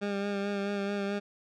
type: tone with vibrato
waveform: 20% pulse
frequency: 200.9 Hz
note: G3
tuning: 43 cents sharp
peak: -25 dBFS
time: 0.01-1.2 s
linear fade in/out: 20 ms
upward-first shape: sine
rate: 4.6 Hz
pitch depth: 25 cents each way
effects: low-pass 4000 Hz 12 dB/octave

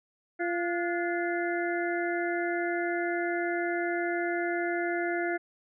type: harmonic tone with a mistuned harmonic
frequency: 345.5 Hz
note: F4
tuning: 19 cents flat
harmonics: 1 / 2 / 4 / 5 / 6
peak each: -30 / -33 / -36 / -37 / -38 dBFS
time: 0.39-5.38 s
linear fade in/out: 20 ms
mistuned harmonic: 4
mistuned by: +73 cents
effects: none

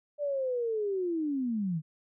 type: linear sweep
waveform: sine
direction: down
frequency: 593 to 149 Hz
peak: -28 dBFS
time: 0.18-1.82 s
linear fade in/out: 50 ms
effects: none

